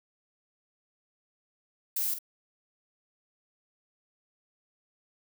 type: noise with echo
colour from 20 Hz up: violet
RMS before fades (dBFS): -30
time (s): 1.96-2.14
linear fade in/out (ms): 5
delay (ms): 48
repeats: 1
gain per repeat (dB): -9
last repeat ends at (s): 2.188
effects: none